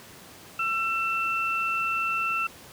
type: tone pair together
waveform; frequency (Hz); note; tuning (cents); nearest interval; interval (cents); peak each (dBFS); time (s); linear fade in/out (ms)
sine; 1340 / 2680; E6 / E7; +28 / +28; octave; 1200; -27; 0.59-2.47; 5
effects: pink hiss -47 dBFS RMS until 2.72 s + high-pass 100 Hz 12 dB/octave